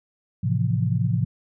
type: chord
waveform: sine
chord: F major seventh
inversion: first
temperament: equal with one note detuned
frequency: 110 / 132.41 / 164.81 / 174.61 Hz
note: A2 / C3 / E3 / F3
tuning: 0 / +21 / 0 / 0 cents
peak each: -23 / -24 / -28 / -27 dBFS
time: 0.43-1.25 s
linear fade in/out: 10 ms
effects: none